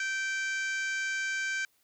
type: harmonic tone with a mistuned harmonic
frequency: 778 Hz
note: G5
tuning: 13 cents flat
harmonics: 2 / 3 / 4 / 5 / 6 / 7 / 8 / 9 / 10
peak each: -31 / -36 / -45 / -51 / -47 / -50 / -46 / -46 / -55 dBFS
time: 0-1.65 s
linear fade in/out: 2 ms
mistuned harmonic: 9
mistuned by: -46 cents
effects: white hiss -70 dBFS RMS until 1.83 s